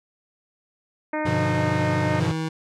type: harmonic tone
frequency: 306.6 Hz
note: D#4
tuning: 25 cents flat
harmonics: 1 / 2 / 3 / 4 / 5 / 6 / 7 / 8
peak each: -28 / -28 / -30 / -38 / -36 / -35 / -37 / -44 dBFS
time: 1.13-2.2 s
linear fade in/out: 5 ms
type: chord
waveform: square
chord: G dominant seventh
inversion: none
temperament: equal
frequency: 98 / 123.47 / 146.83 / 174.61 Hz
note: G2 / B2 / D3 / F3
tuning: 0 / 0 / 0 / 0 cents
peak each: -29 / -27 / -30 / -29 dBFS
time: 1.25-2.32 s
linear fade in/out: 10 ms
type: tone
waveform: 25% pulse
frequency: 160 Hz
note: D#3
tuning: 49 cents sharp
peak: -21 dBFS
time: 2.2-2.49 s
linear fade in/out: 10 ms
effects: low-pass 7000 Hz 12 dB/octave